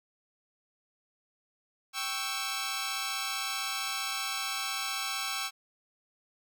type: chord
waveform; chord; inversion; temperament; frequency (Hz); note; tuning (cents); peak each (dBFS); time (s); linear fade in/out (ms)
10% pulse; C# diminished; second; equal; 784 / 1108.7 / 1318.5; G5 / C#6 / E6; 0 / 0 / 0; -30 / -28 / -27; 1.93-5.51; 50
effects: none